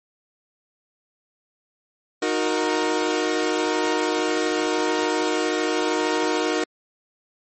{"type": "chord", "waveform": "sawtooth", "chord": "D# minor", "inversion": "none", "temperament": "equal with one note detuned", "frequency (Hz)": [311.1, 364.1, 466.2], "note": ["D#4", "F#4", "A#4"], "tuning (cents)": [0, -28, 0], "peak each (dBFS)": -21, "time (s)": [2.22, 6.64], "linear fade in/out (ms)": 5, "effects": ["MP3 32 kbps"]}